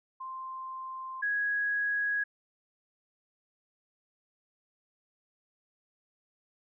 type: tone pair in turn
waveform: sine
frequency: 1046.5 / 1661.2 Hz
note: C6 / G#6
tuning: 0 / 0 cents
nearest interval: minor sixth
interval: 800 cents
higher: second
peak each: -37 / -27 dBFS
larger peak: second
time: 0.2-1.22 / 1.22-2.24 s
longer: neither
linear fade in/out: 10 ms
effects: none